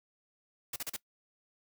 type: noise bursts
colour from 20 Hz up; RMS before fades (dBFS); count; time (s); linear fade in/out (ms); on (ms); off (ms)
white; -37; 4; 0.73-0.965; 5; 31; 37
effects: noise-tail reverb RT60 0.1 s tail -21 dB re dry